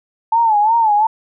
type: tone with vibrato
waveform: sine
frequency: 877 Hz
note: A5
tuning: 6 cents flat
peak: -10 dBFS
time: 0.32-1.07 s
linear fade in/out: 5 ms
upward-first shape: sine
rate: 2.8 Hz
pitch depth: 110 cents each way
effects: none